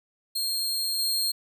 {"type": "tone with level steps", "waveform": "sawtooth", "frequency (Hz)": 4227, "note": "C8", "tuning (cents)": 17, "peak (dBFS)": [-23, -21], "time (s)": [0.35, 1.32], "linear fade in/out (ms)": 10, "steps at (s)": 0.99, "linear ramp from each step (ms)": 2, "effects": []}